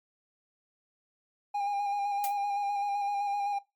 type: tone with vibrato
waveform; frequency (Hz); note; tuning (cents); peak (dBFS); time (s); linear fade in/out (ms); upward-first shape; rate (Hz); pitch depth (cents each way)
triangle; 810; G#5; -43; -26; 1.54-3.59; 10; square; 7.8; 21
type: noise with exponential decay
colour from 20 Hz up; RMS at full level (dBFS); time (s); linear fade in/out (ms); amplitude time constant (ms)
blue; -32; 2.24-2.36; 0; 26
effects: noise-tail reverb RT60 0.2 s tail -18 dB re dry + MP3 96 kbps